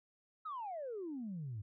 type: exponential sweep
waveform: sine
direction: down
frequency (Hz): 1318.5 to 98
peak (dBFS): -39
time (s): 0.45-1.62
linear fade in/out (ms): 10
effects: tanh soft clip ceiling -36 dBFS